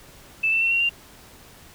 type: tone with pitch steps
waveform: sine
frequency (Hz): 2637 / 2672 / 2708 / 2744 / 2781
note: E7 / E7 / E7 / F7 / F7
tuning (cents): 0 / +23 / +46 / -31 / -8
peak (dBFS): -18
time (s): 0.43-0.895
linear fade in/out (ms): 10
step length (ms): 93
effects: pink hiss -48 dBFS RMS until 1.74 s